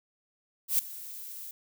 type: noise with ADSR envelope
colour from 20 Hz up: violet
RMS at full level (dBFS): -23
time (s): 0.68-1.51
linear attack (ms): 110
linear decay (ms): 3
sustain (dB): -19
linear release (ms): 3
effects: none